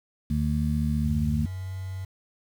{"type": "harmonic tone", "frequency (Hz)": 74.9, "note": "D2", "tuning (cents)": 35, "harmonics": [1, 2, 3], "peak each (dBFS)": [-27, -27, -27], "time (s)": [0.3, 1.46], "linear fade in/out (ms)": 5}
{"type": "tone with pitch glide", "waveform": "sine", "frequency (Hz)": [92.5, 94.5], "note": ["F#2", "F#2"], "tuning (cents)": [0, 37], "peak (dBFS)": -31, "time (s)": [1.05, 2.05], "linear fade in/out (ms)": 5, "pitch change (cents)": 37, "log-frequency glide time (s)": [1.33, 1.75]}
{"effects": ["8-bit"]}